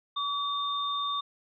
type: tone pair together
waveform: sine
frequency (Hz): 1142 / 3626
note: D6 / A#7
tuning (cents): -49 / -49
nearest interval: octave + minor sixth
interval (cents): 2000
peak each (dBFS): -30 / -32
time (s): 0.16-1.21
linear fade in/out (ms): 10
effects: none